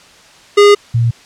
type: tone pair in turn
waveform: square / sine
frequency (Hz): 409.3 / 117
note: G#4 / A#2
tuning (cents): -25 / +7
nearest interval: octave + minor seventh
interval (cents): 2168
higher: first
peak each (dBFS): -4 / -9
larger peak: first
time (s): 0.57-0.75 / 0.94-1.11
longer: first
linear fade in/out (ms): 10
effects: white hiss -42 dBFS RMS until 1.25 s + low-pass 6000 Hz 12 dB/octave